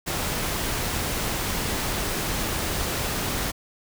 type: noise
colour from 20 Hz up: pink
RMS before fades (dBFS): -27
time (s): 0.06-3.52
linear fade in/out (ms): 20
effects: none